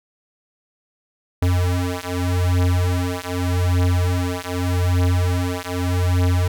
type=beating tone pair; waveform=square; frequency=89.2 / 90.03 Hz; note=F2 / F#2; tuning=+37 / -47 cents; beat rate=0.83 Hz; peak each=-21 dBFS; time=1.42-6.48 s; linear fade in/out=5 ms; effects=none